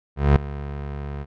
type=tone with ADSR envelope; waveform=25% pulse; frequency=71.2 Hz; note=C#2; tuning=47 cents sharp; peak=-7 dBFS; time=0.16-1.26 s; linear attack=200 ms; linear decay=5 ms; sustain=-18 dB; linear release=44 ms; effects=low-pass 2000 Hz 12 dB/octave